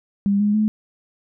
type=tone with pitch steps; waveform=sine; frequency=200.3 / 207.2 / 214.4 Hz; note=G3 / G#3 / A3; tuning=+38 / -4 / -45 cents; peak=-15 dBFS; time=0.26-0.68 s; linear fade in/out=0 ms; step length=140 ms; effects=none